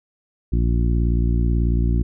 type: harmonic tone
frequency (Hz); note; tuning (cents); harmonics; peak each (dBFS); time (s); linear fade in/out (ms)
58.27; A#1; 0; 1 / 2 / 3 / 4 / 5 / 6; -17 / -23 / -27 / -29 / -31 / -33; 0.52-2.03; 10
effects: none